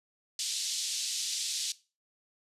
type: band-pass noise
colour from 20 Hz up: pink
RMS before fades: -34 dBFS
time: 0.39-1.72 s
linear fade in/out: 2 ms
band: 3600 to 8300 Hz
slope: 24 dB/octave
effects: noise-tail reverb RT60 0.3 s tail -18 dB re dry + resampled to 32000 Hz